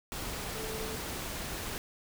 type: tone in noise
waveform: sine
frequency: 440 Hz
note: A4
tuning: in tune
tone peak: -40 dBFS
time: 0.55-0.96 s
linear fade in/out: 0 ms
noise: pink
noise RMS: -38 dBFS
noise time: 0.12-1.78 s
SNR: -5 dB
effects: none